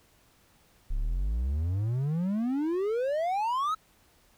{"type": "exponential sweep", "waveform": "triangle", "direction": "up", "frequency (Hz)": [31.46, 1318.5], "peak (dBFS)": -24, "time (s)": [0.9, 3.75], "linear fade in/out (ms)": 10, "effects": ["pink hiss -63 dBFS RMS until 4.37 s"]}